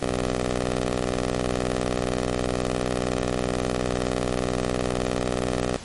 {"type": "ring-modulated tone", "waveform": "10% pulse", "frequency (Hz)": 62.1, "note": "B1", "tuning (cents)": 10, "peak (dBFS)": -12, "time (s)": [0.01, 5.77], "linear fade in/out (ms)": 10, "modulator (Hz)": 332, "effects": ["pink hiss -40 dBFS RMS until 5.84 s", "MP3 48 kbps"]}